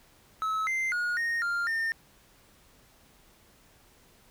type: tone with pitch steps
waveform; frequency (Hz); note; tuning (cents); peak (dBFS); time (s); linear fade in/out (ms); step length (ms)
triangle; 1294 / 2082 / 1441 / 1856 / 1397 / 1814; E6 / C7 / F#6 / A#6 / F6 / A#6; -32 / -9 / -46 / -8 / 0 / -48; -25; 0.42-1.92; 0; 250
effects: pink hiss -60 dBFS RMS until 4.3 s